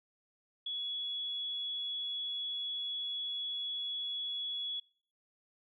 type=tone; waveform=sine; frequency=3376 Hz; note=G#7; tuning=28 cents sharp; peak=-35 dBFS; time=0.66-4.8 s; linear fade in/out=5 ms; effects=noise-tail reverb RT60 0.6 s tail -25 dB re dry